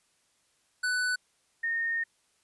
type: tone pair in turn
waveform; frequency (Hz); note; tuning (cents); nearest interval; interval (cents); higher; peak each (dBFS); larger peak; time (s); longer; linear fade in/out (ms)
square / sine; 1493 / 1838.4; F#6 / A#6; +15 / -25; major third; 360; second; -27; neither; 0.83-1.16 / 1.63-2.04; second; 10
effects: white hiss -70 dBFS RMS until 2.43 s + resampled to 24000 Hz